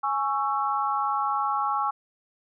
sine chord, C# minor, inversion second, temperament just, 831.5 / 1108.7 / 1330.5 Hz, G#5 / C#6 / E6, +2 / 0 / +16 cents, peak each -27 / -27 / -29 dBFS, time 0.03-1.91 s, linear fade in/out 10 ms, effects none

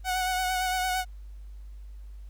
sawtooth tone with vibrato, 740 Hz, F#5, in tune, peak -22 dBFS, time 0.04-1.05 s, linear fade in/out 50 ms, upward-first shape sine, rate 8.8 Hz, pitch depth 24 cents each way, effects added 50 Hz sine -40 dBFS peak until 2.29 s + pink hiss -67 dBFS RMS until 2.29 s

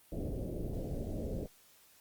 pink low-pass noise, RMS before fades -38 dBFS, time 0.12-1.46 s, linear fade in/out 2 ms, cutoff 620 Hz, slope 48 dB/octave, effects white hiss -63 dBFS RMS until 2 s + Opus 32 kbps

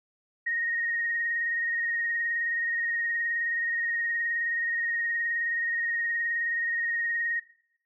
sine tone with vibrato, 1864.7 Hz, A#6, in tune, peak -26 dBFS, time 0.46-7.4 s, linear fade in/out 10 ms, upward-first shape sine, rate 19 Hz, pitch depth 20 cents each way, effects noise-tail reverb RT60 0.7 s tail -19 dB re dry

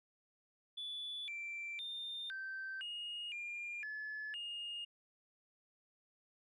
sine tone with pitch steps, 3458 / 2347 / 3617 / 1554 / 2864 / 2404 / 1720 / 2844 Hz, A7 / D7 / A7 / G6 / F7 / D7 / A6 / F7, -31 / -2 / +47 / -16 / +43 / +40 / -40 / +31 cents, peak -40 dBFS, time 0.77-4.85 s, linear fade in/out 10 ms, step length 510 ms, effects tanh soft clip ceiling -38 dBFS

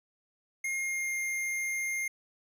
square tone with pitch glide, 2136 to 2119 Hz, C7 to C7, +35 to +21 cents, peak -31 dBFS, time 0.64-2.08 s, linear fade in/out 5 ms, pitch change -14 cents, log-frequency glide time 0.79-1.16 s, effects resampled to 32000 Hz

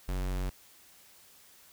square tone, 46.25 Hz, F#1, in tune, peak -31 dBFS, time 0.08-0.5 s, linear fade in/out 10 ms, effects white hiss -58 dBFS RMS until 1.72 s

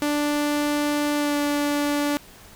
sawtooth tone with pitch glide, 293.7 to 290.5 Hz, D4 to D4, 0 to -19 cents, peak -17 dBFS, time 0.02-2.17 s, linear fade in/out 0 ms, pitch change -19 cents, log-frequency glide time 1.17-1.36 s, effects pink hiss -47 dBFS RMS until 2.55 s

